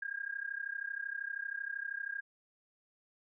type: tone with amplitude modulation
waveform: sine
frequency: 1619 Hz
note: G#6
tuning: 45 cents flat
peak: -33 dBFS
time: 0.02-2.21 s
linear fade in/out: 5 ms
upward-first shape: sine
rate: 32.8 Hz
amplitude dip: 90%
effects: none